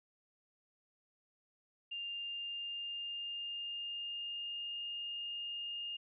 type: tone with pitch glide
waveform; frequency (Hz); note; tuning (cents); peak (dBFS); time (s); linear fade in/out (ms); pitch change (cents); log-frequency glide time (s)
sine; 2800 to 2829; F7 to F7; +4 to +22; -39; 1.91-5.97; 10; +18; 2.05-4.82
effects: none